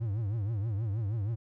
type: tone with vibrato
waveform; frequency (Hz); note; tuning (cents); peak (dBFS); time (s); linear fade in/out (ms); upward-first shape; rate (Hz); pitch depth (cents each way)
triangle; 106.8; G#2; +49; -27; 0-1.36; 20; triangle; 6.3; 210
effects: none